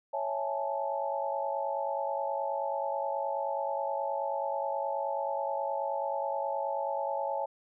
sine chord, A major seventh, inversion first, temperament equal, 554.4 / 659.3 / 830.6 / 880 Hz, C#5 / E5 / G#5 / A5, 0 / 0 / 0 / 0 cents, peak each -34 / -37 / -36 / -35 dBFS, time 0.13-7.46 s, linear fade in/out 10 ms, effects none

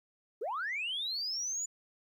sine linear sweep, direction up, 371.5 to 7040 Hz, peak -32 dBFS, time 0.41-1.66 s, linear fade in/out 10 ms, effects tanh soft clip ceiling -29 dBFS + 12-bit

